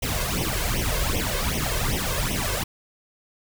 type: noise with flanger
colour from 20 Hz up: pink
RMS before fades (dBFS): -25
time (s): 0.02-2.64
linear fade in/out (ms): 10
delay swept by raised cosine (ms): 0.33 to 1.93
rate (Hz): 2.6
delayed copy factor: +0.85
effects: none